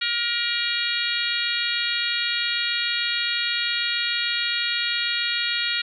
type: harmonic tone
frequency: 473.6 Hz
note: A#4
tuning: 27 cents sharp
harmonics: 3 / 4 / 5 / 6 / 7 / 8 / 9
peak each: -30 / -30 / -30 / -30 / -30 / -30 / -30 dBFS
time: 0.01-5.82 s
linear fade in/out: 10 ms
effects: none